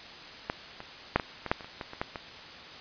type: clicks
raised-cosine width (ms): 0.5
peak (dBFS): -14 / -25 / -6 / -16 / -19 / -8 / -28 / -28 / -20 / -25 / -14 / -21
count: 12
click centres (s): 0.499 / 0.804 / 1.16 / 1.198 / 1.463 / 1.515 / 1.608 / 1.645 / 1.812 / 1.934 / 2.015 / 2.158
effects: white hiss -45 dBFS RMS until 2.8 s + resampled to 11025 Hz